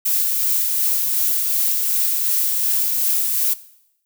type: noise with tremolo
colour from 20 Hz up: violet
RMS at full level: -18 dBFS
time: 0.05-3.54 s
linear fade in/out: 10 ms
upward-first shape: sine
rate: 2.7 Hz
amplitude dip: 25%
effects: noise-tail reverb RT60 0.8 s tail -18 dB re dry